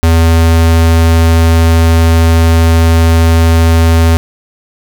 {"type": "tone", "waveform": "square", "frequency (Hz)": 82.41, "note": "E2", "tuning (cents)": 0, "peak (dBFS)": -5, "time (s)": [0.03, 4.17], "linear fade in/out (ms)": 0, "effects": []}